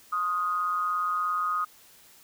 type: tone with amplitude modulation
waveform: sine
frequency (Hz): 1244.5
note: D#6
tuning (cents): 0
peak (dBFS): -22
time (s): 0.12-1.65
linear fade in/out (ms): 10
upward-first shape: sine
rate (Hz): 177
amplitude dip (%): 60
effects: white hiss -55 dBFS RMS until 2.23 s

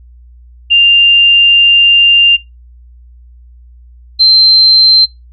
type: tone pair in turn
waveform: sine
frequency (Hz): 2794 / 4121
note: F7 / C8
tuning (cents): 0 / -27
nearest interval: perfect fifth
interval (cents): 673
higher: second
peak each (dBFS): -3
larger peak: neither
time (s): 0.7-2.37 / 4.19-5.06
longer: first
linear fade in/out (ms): 20
effects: noise-tail reverb RT60 0.2 s tail -21 dB re dry + added 60 Hz sine -35 dBFS peak until 5.32 s

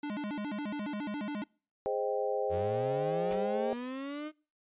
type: tone with vibrato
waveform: square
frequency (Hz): 246.9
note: B3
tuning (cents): 0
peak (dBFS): -35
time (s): 0.03-1.44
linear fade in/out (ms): 5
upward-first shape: square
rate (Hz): 7.2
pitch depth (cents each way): 300
type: chord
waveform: sine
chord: Ab major seventh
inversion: none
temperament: equal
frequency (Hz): 415.3 / 523.3 / 622.3 / 784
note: Ab4 / C5 / Eb5 / G5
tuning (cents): 0 / 0 / 0 / 0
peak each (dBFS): -34 / -33 / -37 / -37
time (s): 1.86-3.73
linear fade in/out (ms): 0
type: linear sweep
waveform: 35% pulse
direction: up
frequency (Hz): 82.41 to 310.6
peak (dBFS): -35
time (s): 2.49-4.32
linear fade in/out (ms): 50
type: noise with exponential decay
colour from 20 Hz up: pink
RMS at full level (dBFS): -39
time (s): 3.31-3.44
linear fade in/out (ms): 0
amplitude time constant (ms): 28
effects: noise-tail reverb RT60 0.4 s tail -26 dB re dry + resampled to 8000 Hz

